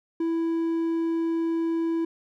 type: tone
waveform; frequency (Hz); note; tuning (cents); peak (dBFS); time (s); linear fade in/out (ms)
triangle; 330.3; E4; +4; -21; 0.2-2.05; 5
effects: none